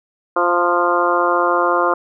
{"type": "harmonic tone with a mistuned harmonic", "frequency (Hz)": 174.61, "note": "F3", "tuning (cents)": 0, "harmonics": [2, 3, 4, 5, 6, 7, 8], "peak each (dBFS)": [-21, -20, -22, -25, -19, -20, -23], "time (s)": [0.36, 1.94], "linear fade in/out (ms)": 5, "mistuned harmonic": 5, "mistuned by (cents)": 19, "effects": []}